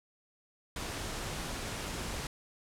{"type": "noise", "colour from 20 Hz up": "pink", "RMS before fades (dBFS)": -38, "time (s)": [0.76, 2.27], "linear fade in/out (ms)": 2, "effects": ["low-pass 10000 Hz 12 dB/octave"]}